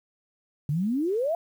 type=exponential sweep; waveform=sine; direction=up; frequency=137.9 to 698.5 Hz; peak=-23 dBFS; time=0.69-1.35 s; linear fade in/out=2 ms; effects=9-bit